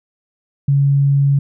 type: tone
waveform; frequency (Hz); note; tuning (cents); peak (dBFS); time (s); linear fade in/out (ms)
sine; 140; C#3; +18; -10; 0.68-1.39; 5
effects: none